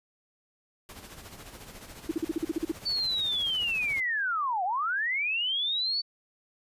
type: noise with tremolo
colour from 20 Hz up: pink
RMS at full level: -44 dBFS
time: 0.89-4 s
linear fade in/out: 0 ms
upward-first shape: sine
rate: 14 Hz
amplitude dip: 55%
type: tone bursts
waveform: sine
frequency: 323.6 Hz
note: E4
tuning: 32 cents flat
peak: -24 dBFS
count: 10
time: 2.09-2.717 s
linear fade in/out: 5 ms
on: 24 ms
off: 43 ms
type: linear two-way sweep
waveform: sine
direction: down then up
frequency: 4552 to 698.5 to 4552 Hz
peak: -26 dBFS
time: 2.85-6.02 s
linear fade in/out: 20 ms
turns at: 4.64 s
effects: resampled to 32000 Hz